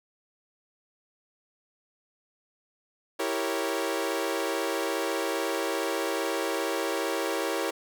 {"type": "chord", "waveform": "sawtooth", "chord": "E diminished seventh", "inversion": "none", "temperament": "equal", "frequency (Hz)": [329.6, 392, 466.2, 554.4], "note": ["E4", "G4", "Bb4", "Db5"], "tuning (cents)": [0, 0, 0, 0], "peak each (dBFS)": -29, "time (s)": [3.19, 7.71], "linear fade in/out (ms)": 10, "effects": []}